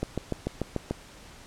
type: click train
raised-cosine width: 2 ms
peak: -14 dBFS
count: 7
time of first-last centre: 0.03-0.91 s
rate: 6.82 Hz
effects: pink hiss -49 dBFS RMS until 1.46 s + low-pass 9000 Hz 12 dB/octave